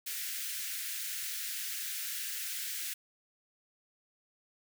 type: high-pass noise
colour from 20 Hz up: white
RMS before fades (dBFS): -38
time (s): 0.06-2.94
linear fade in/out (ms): 10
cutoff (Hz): 1500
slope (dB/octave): 48
effects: none